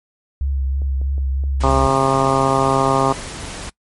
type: tone with vibrato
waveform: sine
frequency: 67.8 Hz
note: C#2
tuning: 38 cents flat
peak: -17 dBFS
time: 0.41-1.87 s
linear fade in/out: 0 ms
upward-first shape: triangle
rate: 3.1 Hz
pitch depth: 40 cents each way
type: clicks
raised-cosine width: 2 ms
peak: -25 dBFS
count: 6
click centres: 0.819 / 1.015 / 1.181 / 1.438 / 2.264 / 2.958 s
type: noise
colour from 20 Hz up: pink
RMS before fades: -30 dBFS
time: 1.6-3.7 s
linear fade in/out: 10 ms
type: harmonic tone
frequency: 134.6 Hz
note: C3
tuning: 49 cents sharp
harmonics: 1 / 2 / 3 / 4 / 5 / 6 / 7 / 8 / 9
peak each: -22 / -22 / -22 / -22 / -22 / -22 / -22 / -22 / -22 dBFS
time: 1.63-3.13 s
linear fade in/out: 10 ms
effects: noise-tail reverb RT60 0.1 s tail -22 dB re dry + MP3 48 kbps